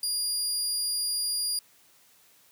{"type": "tone", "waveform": "25% pulse", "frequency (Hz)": 4831, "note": "D8", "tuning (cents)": 48, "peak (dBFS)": -22, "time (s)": [0.03, 1.59], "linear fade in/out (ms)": 2, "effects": ["white hiss -60 dBFS RMS until 2.51 s", "high-pass 80 Hz 12 dB/octave"]}